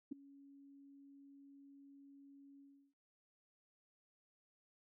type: tone with ADSR envelope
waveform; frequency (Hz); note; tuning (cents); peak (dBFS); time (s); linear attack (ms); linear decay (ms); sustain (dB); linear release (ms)
sine; 278.7; C#4; +9; -37; 0.11-2.94; 12; 8; -21; 340
effects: none